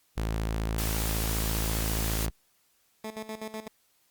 sawtooth tone, 54.7 Hz, A1, 9 cents flat, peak -24 dBFS, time 0.17-2.3 s, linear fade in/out 5 ms
white noise, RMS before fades -34 dBFS, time 0.78-2.26 s, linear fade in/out 5 ms
15% pulse tone with tremolo, 218.1 Hz, A3, 15 cents flat, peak -28 dBFS, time 3.04-3.68 s, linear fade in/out 5 ms, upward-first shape square, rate 8 Hz, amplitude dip 75%
effects white hiss -68 dBFS RMS until 4.1 s + Opus 48 kbps

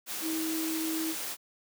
sine tone in noise, 320.5 Hz, E4, 49 cents flat, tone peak -30 dBFS, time 0.21-1.15 s, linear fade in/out 50 ms, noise white, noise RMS -36 dBFS, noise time 0.06-1.37 s, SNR +3 dB, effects high-pass 200 Hz 12 dB/octave

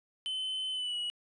triangle tone with pitch glide, 3051 to 2925 Hz, G7 to F#7, -48 to -21 cents, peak -31 dBFS, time 0.26-1.1 s, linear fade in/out 0 ms, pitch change -73 cents, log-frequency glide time 0.72-0.96 s, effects resampled to 24000 Hz

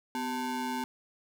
square ring-modulated tone, 320 Hz, D#4, 49 cents sharp, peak -29 dBFS, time 0.15-0.84 s, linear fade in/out 0 ms, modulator 571 Hz, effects none

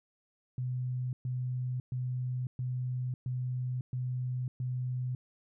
sine tone bursts, 126.2 Hz, B2, 38 cents sharp, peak -31 dBFS, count 7, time 0.58-5.15 s, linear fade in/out 2 ms, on 550 ms, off 120 ms, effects none

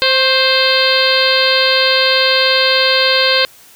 harmonic tone with a mistuned harmonic, 523.3 Hz, C5, in tune, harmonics 1 / 2 / 3 / 4 / 5 / 6 / 7 / 8 / 9, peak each -16 / -21 / -18 / -21 / -19 / -19 / -19 / -16 / -22 dBFS, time 0.02-3.45 s, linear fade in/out 0 ms, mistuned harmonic 2, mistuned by +43 cents, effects white hiss -43 dBFS RMS until 3.75 s

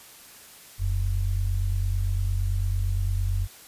sine tone pair together, 43.65 / 92.5 Hz, F1 / F#2, 0 / 0 cents, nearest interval octave + minor second, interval 1300 cents, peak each -25 dBFS, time 0.78-3.48 s, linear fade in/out 50 ms, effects white hiss -48 dBFS RMS until 3.67 s + resampled to 32000 Hz

